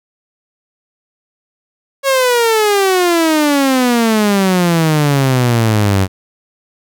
sawtooth exponential sweep, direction down, 554.4 to 93 Hz, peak -6 dBFS, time 2.03-6.08 s, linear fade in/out 50 ms, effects none

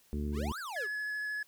harmonic tone, 73.42 Hz, D2, in tune, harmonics 1 / 2 / 3 / 4 / 5 / 6, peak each -34 / -44 / -37 / -45 / -44 / -50 dBFS, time 0.13-0.52 s, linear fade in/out 0 ms
square exponential two-way sweep, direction up then down, 283.2 to 1703 to 356.9 Hz, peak -39 dBFS, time 0.32-0.88 s, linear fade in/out 50 ms, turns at 0.59 s
triangle tone with vibrato, 1700 Hz, G#6, 40 cents sharp, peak -32 dBFS, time 0.76-1.43 s, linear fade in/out 5 ms, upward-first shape sine, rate 13 Hz, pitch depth 8 cents each way
effects white hiss -65 dBFS RMS until 1.47 s

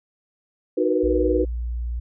sine chord, B major seventh, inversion first, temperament equal with one note detuned, 311.1 / 370 / 473.5 / 493.9 Hz, D#4 / F#4 / A#4 / B4, 0 / 0 / +27 / 0 cents, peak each -23 / -22 / -26 / -23 dBFS, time 0.77-1.45 s, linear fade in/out 10 ms
sine tone, 59.2 Hz, A#1, 27 cents sharp, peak -24 dBFS, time 1.03-2 s, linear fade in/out 10 ms
effects none

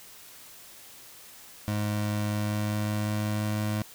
25% pulse tone with pitch glide, 104.9 to 105.94 Hz, G#2 to G#2, +18 to +35 cents, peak -23 dBFS, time 1.68-3.82 s, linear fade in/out 0 ms, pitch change +17 cents, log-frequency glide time 2.27-3.44 s, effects white hiss -49 dBFS RMS until 3.94 s

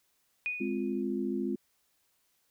sine tone with exponential decay, 2473 Hz, D#7, 11 cents flat, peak -28 dBFS, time 0.46-1.02 s, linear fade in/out 0 ms, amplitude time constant 120 ms
sine chord, F minor, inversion first, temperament equal, 207.7 / 261.6 / 349.2 Hz, Ab3 / C4 / F4, 0 / 0 / 0 cents, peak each -34 dBFS, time 0.6-1.56 s, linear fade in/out 10 ms
effects white hiss -73 dBFS RMS until 2.5 s

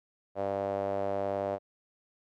sawtooth tone with band-pass filter, 98.8 Hz, G2, 14 cents sharp, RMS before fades -32 dBFS, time 0.35-1.59 s, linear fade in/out 50 ms, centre 610 Hz, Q 4.4, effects none

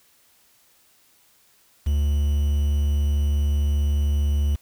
triangle tone with quantisation, 72.4 Hz, D2, 24 cents flat, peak -16 dBFS, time 1.86-4.56 s, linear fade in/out 10 ms, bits 7, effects white hiss -59 dBFS RMS until 4.61 s

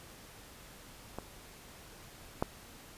clicks, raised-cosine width 1 ms, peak -24 / -15 dBFS, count 2, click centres 1.186 / 2.425 s, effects pink hiss -53 dBFS RMS until 2.97 s + resampled to 32000 Hz

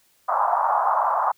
pink band-pass noise, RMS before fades -21 dBFS, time 0.28-1.32 s, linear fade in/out 10 ms, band 710 to 1200 Hz, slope 48 dB/octave, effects white hiss -62 dBFS RMS until 1.37 s

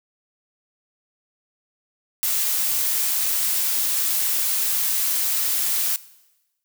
blue noise, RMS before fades -22 dBFS, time 2.23-5.96 s, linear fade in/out 0 ms, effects noise-tail reverb RT60 1.0 s tail -19 dB re dry

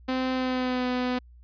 sawtooth tone with pitch glide, 258.5 to 250.3 Hz, C4 to B3, -21 to +23 cents, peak -21 dBFS, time 0.08-1.19 s, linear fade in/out 10 ms, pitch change -56 cents, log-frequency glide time 0.33-0.87 s, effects added 60 Hz sine -48 dBFS peak until 1.43 s + resampled to 11025 Hz

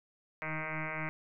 sine tone with frequency modulation, 1094 Hz, C#6, 23 cents flat, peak -34 dBFS, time 0.42-1.09 s, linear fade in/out 0 ms, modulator 156 Hz, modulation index 7.9, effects none

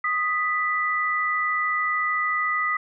sine tone pair together, 1244.5 / 1975.5 Hz, D#6 / B6, 0 / 0 cents, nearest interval minor sixth, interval 800 cents, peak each -24 dBFS, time 0.04-2.77 s, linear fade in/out 5 ms, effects none

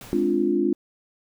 pink noise with exponential decay, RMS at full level -39 dBFS, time 0.01-0.75 s, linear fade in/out 1 ms, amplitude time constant 160 ms
sine chord, D half-diminished seventh, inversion second, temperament equal with one note detuned, 209.6 / 261.6 / 293.7 / 349.2 Hz, Ab3 / C4 / D4 / F4, +16 / 0 / 0 / 0 cents, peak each -27 / -27 / -24 / -22 dBFS, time 0.13-0.73 s, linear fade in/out 0 ms
effects none

